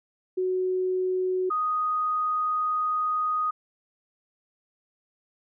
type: tone pair in turn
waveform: sine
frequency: 370 / 1244.5 Hz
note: F#4 / D#6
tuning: 0 / 0 cents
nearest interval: octave + major sixth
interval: 2100 cents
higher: second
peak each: -23 dBFS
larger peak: neither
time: 0.37-1.5 / 1.5-3.51 s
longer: second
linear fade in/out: 10 ms
effects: none